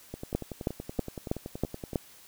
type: two click trains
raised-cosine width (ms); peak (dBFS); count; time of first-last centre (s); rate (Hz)
2; -13 / -23; 6 / 20; 0.35-1.958 / 0.14-1.932; 3.11 / 10.6
effects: white hiss -54 dBFS RMS until 2.27 s